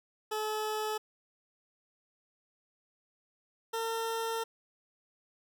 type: tone pair in turn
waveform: 20% pulse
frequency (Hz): 430 / 453.9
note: A4 / A#4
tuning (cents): -40 / -46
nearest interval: minor second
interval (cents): 94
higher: second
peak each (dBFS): -27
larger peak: neither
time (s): 0.31-0.98 / 3.73-4.44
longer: second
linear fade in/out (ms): 10
effects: none